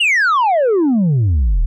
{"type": "exponential sweep", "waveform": "sine", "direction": "down", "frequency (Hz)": [2960, 34.65], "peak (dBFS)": -8, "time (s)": [0, 1.66], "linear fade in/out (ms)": 10, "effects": ["tanh soft clip ceiling -10 dBFS"]}